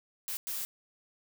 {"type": "noise bursts at uneven times", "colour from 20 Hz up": "blue", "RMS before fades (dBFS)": -36, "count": 2, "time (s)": [[0.28, 0.37], [0.47, 0.65]], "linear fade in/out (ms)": 0, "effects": []}